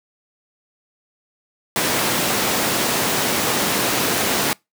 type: high-pass noise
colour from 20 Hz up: pink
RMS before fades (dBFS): -20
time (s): 1.76-4.53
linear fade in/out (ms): 0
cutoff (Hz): 200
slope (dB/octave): 12
effects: noise-tail reverb RT60 0.2 s tail -25 dB re dry